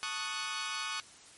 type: chord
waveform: 15% pulse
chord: D# half-diminished seventh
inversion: second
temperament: equal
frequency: 880 / 1108.7 / 1244.5 / 1480 Hz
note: A5 / C#6 / D#6 / F#6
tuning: 0 / 0 / 0 / 0 cents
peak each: -39 / -33 / -33 / -33 dBFS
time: 0.03-1 s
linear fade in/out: 0 ms
effects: white hiss -55 dBFS RMS until 1.37 s + MP3 48 kbps